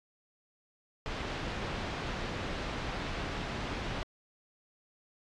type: low-pass noise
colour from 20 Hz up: pink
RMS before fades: -37 dBFS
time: 1.06-4.03 s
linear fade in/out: 0 ms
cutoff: 3600 Hz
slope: 12 dB/octave
effects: low-pass 7000 Hz 12 dB/octave + AAC 64 kbps